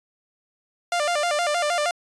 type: tone with vibrato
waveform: sawtooth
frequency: 644 Hz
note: E5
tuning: 41 cents flat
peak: -17 dBFS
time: 0.92-1.91 s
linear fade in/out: 2 ms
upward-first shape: square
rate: 6.4 Hz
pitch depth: 140 cents each way
effects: resampled to 22050 Hz